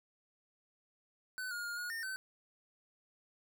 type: tone with pitch steps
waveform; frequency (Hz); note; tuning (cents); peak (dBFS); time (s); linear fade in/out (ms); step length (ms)
square; 1509 / 1428 / 1417 / 1444 / 1822 / 1530; F#6 / F6 / F6 / F#6 / A#6 / G6; +34 / +38 / +25 / -43 / -40 / -42; -39; 1.38-2.16; 0; 130
effects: none